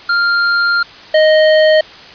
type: tone pair in turn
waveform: square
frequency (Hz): 1396.9 / 622.2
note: F6 / D#5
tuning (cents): 0 / 0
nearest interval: octave + major second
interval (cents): 1400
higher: first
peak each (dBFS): -11 / -7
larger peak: second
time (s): 0.09-0.83 / 1.14-1.81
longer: first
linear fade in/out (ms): 5
effects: white hiss -35 dBFS RMS until 2.14 s + resampled to 11025 Hz